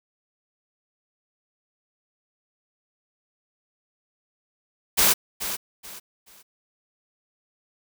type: noise with echo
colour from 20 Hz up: white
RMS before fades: -18 dBFS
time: 4.97-5.14 s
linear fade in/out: 20 ms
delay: 430 ms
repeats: 3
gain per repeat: -11 dB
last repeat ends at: 6.43 s
effects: none